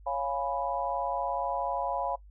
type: chord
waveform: sine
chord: C# dominant seventh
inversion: none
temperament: equal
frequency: 554.4 / 698.5 / 830.6 / 987.8 Hz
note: C#5 / E#5 / G#5 / B5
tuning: 0 / 0 / 0 / 0 cents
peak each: -34 dBFS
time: 0.06-2.16 s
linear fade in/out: 10 ms
effects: noise-tail reverb RT60 0.1 s tail -20 dB re dry + added 50 Hz sine -49 dBFS peak until 2.3 s